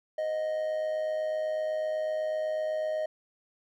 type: tone with amplitude modulation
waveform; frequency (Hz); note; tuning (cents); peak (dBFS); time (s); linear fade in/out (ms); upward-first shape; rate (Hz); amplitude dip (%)
triangle; 622.3; D#5; 0; -24; 0.18-3.06; 5; sine; 108; 45
effects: none